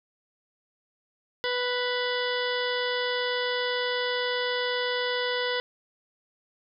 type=harmonic tone; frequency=493.9 Hz; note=B4; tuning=in tune; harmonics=1 / 2 / 3 / 4 / 6 / 7 / 8 / 9 / 10; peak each=-29 / -35 / -34 / -33 / -36 / -35 / -42 / -42 / -41 dBFS; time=1.44-5.6 s; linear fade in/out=0 ms; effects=none